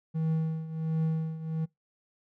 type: tone with tremolo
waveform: triangle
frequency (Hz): 160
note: D#3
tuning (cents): +49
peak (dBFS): -22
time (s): 0.14-1.66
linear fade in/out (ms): 20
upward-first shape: triangle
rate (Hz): 1.4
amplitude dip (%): 80
effects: noise-tail reverb RT60 0.2 s tail -26 dB re dry